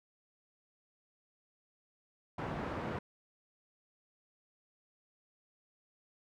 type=band-pass noise; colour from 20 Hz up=pink; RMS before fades=-39 dBFS; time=2.38-2.99 s; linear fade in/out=5 ms; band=110 to 1400 Hz; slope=12 dB/octave; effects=none